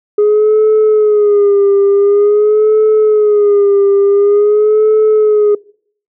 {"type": "tone with vibrato", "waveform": "sine", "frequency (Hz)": 415.1, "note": "G#4", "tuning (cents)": -1, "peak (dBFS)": -4, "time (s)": [0.18, 5.55], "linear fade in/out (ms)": 5, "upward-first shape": "sine", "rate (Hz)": 0.47, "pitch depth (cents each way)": 71, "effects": ["noise-tail reverb RT60 0.6 s tail -25 dB re dry", "tanh soft clip ceiling -4 dBFS"]}